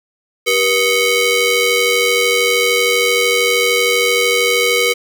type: ring-modulated tone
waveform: sawtooth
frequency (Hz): 869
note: A5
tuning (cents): -22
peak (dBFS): -5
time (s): 0.46-4.94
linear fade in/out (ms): 20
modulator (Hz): 1350
effects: 7-bit